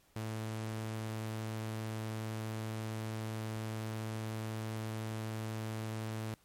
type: tone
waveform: sawtooth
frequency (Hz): 110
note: A2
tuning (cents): 0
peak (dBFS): -33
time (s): 0.16-6.34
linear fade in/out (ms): 0
effects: pink hiss -68 dBFS RMS until 6.44 s + MP3 64 kbps